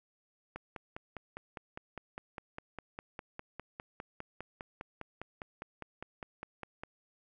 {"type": "click train", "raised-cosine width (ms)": 0.5, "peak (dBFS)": -26, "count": 32, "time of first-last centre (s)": [0.56, 6.835], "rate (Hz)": 4.94, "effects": []}